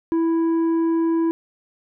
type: tone with tanh clipping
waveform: sine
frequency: 329.6 Hz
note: E4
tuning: in tune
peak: -18 dBFS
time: 0.12-1.31 s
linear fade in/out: 0 ms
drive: 6 dB
effects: none